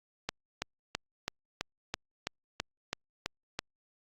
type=click train; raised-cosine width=0.2 ms; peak=-14 dBFS; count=11; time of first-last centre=0.29-3.59 s; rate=3.03 Hz; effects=Opus 48 kbps